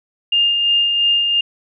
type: tone with tremolo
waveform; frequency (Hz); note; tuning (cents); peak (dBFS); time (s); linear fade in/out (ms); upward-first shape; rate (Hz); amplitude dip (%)
sine; 2815; F7; +13; -11; 0.32-1.41; 5; sine; 2.9; 35
effects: none